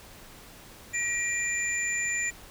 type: tone cluster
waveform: sine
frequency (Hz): 1908 / 2384 / 7070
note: A#6 / D7 / A8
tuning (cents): +40 / +25 / +7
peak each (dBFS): -31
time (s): 0.93-2.31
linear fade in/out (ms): 20
effects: pink hiss -49 dBFS RMS until 2.5 s